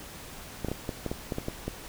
clicks, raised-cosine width 2 ms, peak -17 dBFS, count 10, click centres 0.647 / 0.685 / 0.716 / 0.892 / 1.063 / 1.115 / 1.322 / 1.384 / 1.484 / 1.68 s, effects pink hiss -44 dBFS RMS until 1.88 s

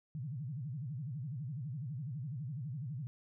sine tone with vibrato, 136.4 Hz, C#3, 28 cents flat, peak -38 dBFS, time 0.15-3.07 s, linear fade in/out 0 ms, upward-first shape sine, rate 12 Hz, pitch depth 290 cents each way, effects none

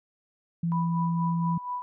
sine tone, 168.4 Hz, E3, 37 cents sharp, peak -24 dBFS, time 0.63-1.58 s, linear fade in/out 5 ms
sine tone with tremolo, 987.8 Hz, B5, in tune, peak -28 dBFS, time 0.72-1.82 s, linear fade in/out 0 ms, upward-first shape sine, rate 4.2 Hz, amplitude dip 65%
effects none

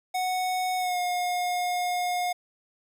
square tone with pitch glide, 738 to 716.6 Hz, F#5 to F5, -5 to +44 cents, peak -26 dBFS, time 0.14-2.33 s, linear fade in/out 10 ms, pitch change -51 cents, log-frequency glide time 0.77-0.98 s, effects 11-bit

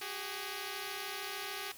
5% pulse tone pair together, 377.3 / 410.5 Hz, F#4 / G#4, +34 / -20 cents, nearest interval minor second, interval 146 cents, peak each -31 / -30 dBFS, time 0.01-1.72 s, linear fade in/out 5 ms, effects white hiss -53 dBFS RMS until 1.77 s

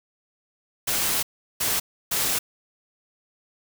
white noise bursts at uneven times, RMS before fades -24 dBFS, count 3, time 0.87-1.23 / 1.6-1.8 / 2.11-2.39 s, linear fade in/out 10 ms, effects none

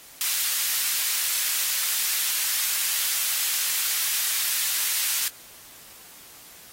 white high-pass noise, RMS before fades -25 dBFS, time 0.21-5.28 s, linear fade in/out 0 ms, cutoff 1700 Hz, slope 12 dB/octave, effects white hiss -47 dBFS RMS until 6.72 s + AAC 48 kbps

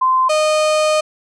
sine / 35% pulse tone pair in turn, 1036 / 616 Hz, C6 / D#5, -17 / -17 cents, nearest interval major sixth, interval 900 cents, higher first, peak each -11 dBFS, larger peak neither, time 0.01-0.29 / 0.29-1.01 s, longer second, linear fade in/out 10 ms, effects resampled to 22050 Hz

